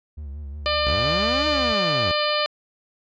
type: tone with vibrato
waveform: triangle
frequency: 72 Hz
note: D2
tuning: 34 cents flat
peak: -29 dBFS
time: 0.17-1.73 s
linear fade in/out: 10 ms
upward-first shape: sine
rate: 5.5 Hz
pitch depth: 81 cents each way
type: harmonic tone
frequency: 599 Hz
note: D5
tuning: 34 cents sharp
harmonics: 1 / 2 / 3 / 4 / 5 / 6 / 7 / 8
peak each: -24 / -26 / -31 / -30 / -28 / -33 / -29 / -31 dBFS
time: 0.66-2.46 s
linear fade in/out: 0 ms
type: linear two-way sweep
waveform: sawtooth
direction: up then down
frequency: 53.6 to 311.1 to 76.9 Hz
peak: -22 dBFS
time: 0.86-2.12 s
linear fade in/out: 10 ms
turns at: 1.47 s
effects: resampled to 16000 Hz